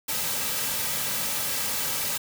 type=noise with comb filter; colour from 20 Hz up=white; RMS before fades=-28 dBFS; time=0.08-2.18 s; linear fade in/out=10 ms; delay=2.8 ms; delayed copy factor=-0.55; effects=none